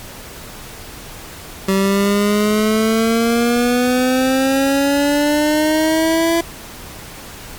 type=exponential sweep; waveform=25% pulse; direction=up; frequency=191.9 to 336.8 Hz; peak=-9 dBFS; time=1.68-6.41 s; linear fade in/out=5 ms; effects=pink hiss -34 dBFS RMS until 7.58 s + MP3 96 kbps